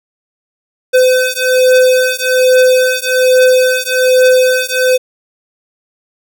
square beating tone pair, 509 / 510.2 Hz, C5 / C5, -48 / -44 cents, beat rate 1.2 Hz, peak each -11 dBFS, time 0.93-4.98 s, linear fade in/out 20 ms, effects none

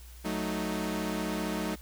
sawtooth chord, D# diminished, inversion first, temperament equal, 185 / 220 / 311.1 Hz, F#3 / A3 / D#4, 0 / 0 / 0 cents, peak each -31 dBFS, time 0.24-1.76 s, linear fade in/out 20 ms, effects added 60 Hz sine -46 dBFS peak until 1.81 s + white hiss -55 dBFS RMS until 1.81 s

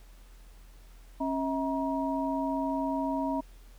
sine tone cluster, 272.5 / 642 / 949 Hz, C#4 / E5 / A#5, -29 / -46 / +31 cents, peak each -30 / -34 / -33 dBFS, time 1.2-3.41 s, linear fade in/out 10 ms, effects added 41 Hz sine -49 dBFS peak until 3.78 s + pink hiss -61 dBFS RMS until 3.78 s

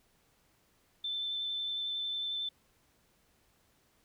sine tone with vibrato, 3536 Hz, A7, 8 cents sharp, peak -33 dBFS, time 1.04-2.49 s, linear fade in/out 5 ms, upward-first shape sine, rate 11 Hz, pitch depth 10 cents each way, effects pink hiss -70 dBFS RMS until 4.04 s

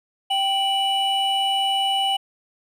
triangle tone pair together, 782.7 / 2955 Hz, G5 / F#7, -3 / -3 cents, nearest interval octave + major seventh, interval 2300 cents, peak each -20 dBFS, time 0.3-2.17 s, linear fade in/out 10 ms, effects none

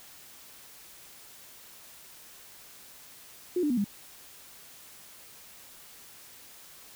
sine tone with pitch steps, 358.3 / 296.1 / 244.7 / 202.3 Hz, F4 / D4 / B3 / G#3, +44 / +14 / -16 / -45 cents, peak -24 dBFS, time 3.56-3.844 s, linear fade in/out 5 ms, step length 71 ms, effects white hiss -51 dBFS RMS until 6.95 s

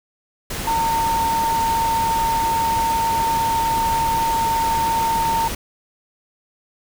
sine tone in noise, 910 Hz, A#5, 42 cents flat, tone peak -17 dBFS, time 0.67-5.48 s, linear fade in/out 5 ms, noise pink, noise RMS -27 dBFS, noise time 0.5-5.55 s, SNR +7 dB, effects none

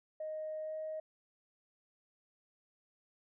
sine tone with pitch glide, 622.3 to 626.6 Hz, D#5 to D#5, 0 to +12 cents, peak -37 dBFS, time 0.2-1 s, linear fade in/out 5 ms, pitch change +12 cents, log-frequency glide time 0.62-0.75 s, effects tanh soft clip ceiling -33 dBFS

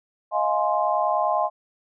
sine chord, F minor seventh, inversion third, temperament just, 628.6 / 698.5 / 838.1 / 1047.7 Hz, Eb5 / F5 / Ab5 / C6, +18 / 0 / +16 / +2 cents, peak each -25 dBFS, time 0.31-1.5 s, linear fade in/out 50 ms, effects none

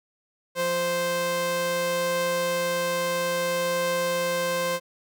sawtooth tone pair together, 174.2 / 522 Hz, F3 / C5, -4 / -4 cents, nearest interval octave + perfect fifth, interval 1900 cents, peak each -31 / -20 dBFS, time 0.55-4.8 s, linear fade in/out 50 ms, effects none

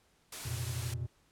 white noise, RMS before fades -42 dBFS, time 0.32-0.94 s, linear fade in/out 5 ms
triangle chord, F suspended fourth, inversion none, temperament equal with one note detuned, 87.31 / 118.72 / 130.81 Hz, F2 / Bb2 / C3, 0 / +32 / 0 cents, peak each -38 / -35 / -40 dBFS, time 0.45-1.07 s, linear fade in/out 10 ms
effects pink hiss -69 dBFS RMS until 1.31 s + low-pass 11000 Hz 12 dB/octave

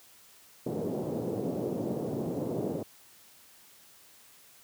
white band-pass noise, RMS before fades -33 dBFS, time 0.66-2.83 s, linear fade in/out 5 ms, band 120 to 510 Hz, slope 24 dB/octave, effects white hiss -57 dBFS RMS until 4.63 s + high-pass 60 Hz 12 dB/octave

